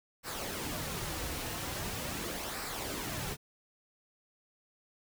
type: noise with flanger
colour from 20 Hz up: pink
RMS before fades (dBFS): -38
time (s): 0.23-3.37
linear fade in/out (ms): 50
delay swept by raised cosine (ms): 0.3 to 5.2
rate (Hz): 0.42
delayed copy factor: -0.5
effects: none